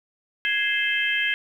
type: harmonic tone with a mistuned harmonic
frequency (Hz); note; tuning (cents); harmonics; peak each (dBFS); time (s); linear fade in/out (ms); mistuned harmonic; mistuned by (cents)
523.3; C5; 0; 3 / 4 / 5 / 6; -25 / -26 / -27 / -28; 0.45-1.34; 0; 3; +99
effects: 9-bit